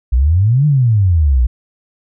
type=exponential two-way sweep; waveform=sine; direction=up then down; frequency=57.1 to 153 to 57.1 Hz; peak=-8 dBFS; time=0.12-1.47 s; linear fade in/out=10 ms; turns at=0.66 s; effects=none